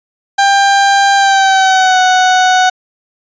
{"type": "tone with pitch glide", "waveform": "30% pulse", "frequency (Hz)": [794, 740.8], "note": ["G5", "F#5"], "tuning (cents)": [22, 2], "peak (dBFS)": -4, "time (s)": [0.38, 2.7], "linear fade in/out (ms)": 10, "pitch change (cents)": -120, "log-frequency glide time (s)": [1.16, 1.99], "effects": ["resampled to 16000 Hz"]}